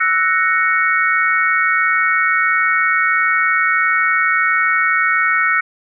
sine chord, F# dominant seventh, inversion third, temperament equal, 1318.5 / 1480 / 1864.7 / 2217 Hz, E6 / F#6 / A#6 / C#7, 0 / 0 / 0 / 0 cents, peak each -18 dBFS, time 0-5.61 s, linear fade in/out 10 ms, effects none

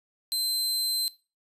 sawtooth tone, 4100 Hz, C8, 36 cents flat, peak -23 dBFS, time 0.32-1.08 s, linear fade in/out 0 ms, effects noise-tail reverb RT60 0.3 s tail -19 dB re dry + resampled to 32000 Hz

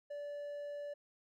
triangle tone, 580 Hz, D5, 22 cents flat, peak -39 dBFS, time 0.1-0.94 s, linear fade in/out 10 ms, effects none

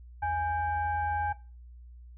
sine tone with frequency modulation, 828 Hz, G#5, 5 cents flat, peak -27 dBFS, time 0.22-1.33 s, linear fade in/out 10 ms, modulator 745 Hz, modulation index 0.71, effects noise-tail reverb RT60 0.3 s tail -17 dB re dry + added 60 Hz sine -46 dBFS peak until 2.17 s

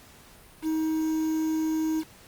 triangle tone with quantisation, 316.1 Hz, D#4, 27 cents sharp, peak -22 dBFS, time 0.62-2.04 s, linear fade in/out 50 ms, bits 7, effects pink hiss -52 dBFS RMS until 2.27 s + Opus 48 kbps

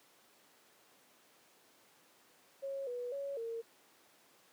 sine tone with pitch steps, 548 / 488.8 / 558 / 458.8 Hz, C#5 / B4 / C#5 / A#4, -20 / -18 / +11 / -28 cents, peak -37 dBFS, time 2.62-3.62 s, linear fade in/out 20 ms, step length 250 ms, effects pink hiss -65 dBFS RMS until 4.52 s + high-pass 300 Hz 12 dB/octave

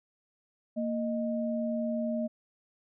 sine tone pair together, 231.4 / 619.5 Hz, A#3 / D#5, -13 / -8 cents, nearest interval octave + perfect fourth, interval 1705 cents, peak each -30 / -33 dBFS, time 0.76-2.28 s, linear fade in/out 20 ms, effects none

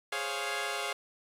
10% pulse chord, Db major seventh, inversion second, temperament equal, 415.3 / 523.3 / 554.4 / 698.5 Hz, Ab4 / C5 / Db5 / F5, 0 / 0 / 0 / 0 cents, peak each -29 / -33 / -30 / -28 dBFS, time 0.12-0.93 s, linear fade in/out 5 ms, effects low-pass 11000 Hz 12 dB/octave + 10-bit

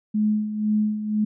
sine tone with tremolo, 212.6 Hz, G#3, 41 cents sharp, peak -17 dBFS, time 0.14-1.25 s, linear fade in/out 10 ms, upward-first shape sine, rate 2 Hz, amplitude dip 65%, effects none

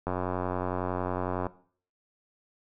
click train, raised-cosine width 1 ms, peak -16 dBFS, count 128, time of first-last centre 0.07-1.467 s, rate 90.9 Hz, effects noise-tail reverb RT60 0.5 s tail -18 dB re dry

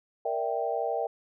sine chord, E half-diminished seventh, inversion second, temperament equal, 466.2 / 587.3 / 659.3 / 784 Hz, Bb4 / D5 / E5 / G5, 0 / 0 / 0 / 0 cents, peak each -32 / -34 / -32 / -32 dBFS, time 0.25-1.07 s, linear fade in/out 5 ms, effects none

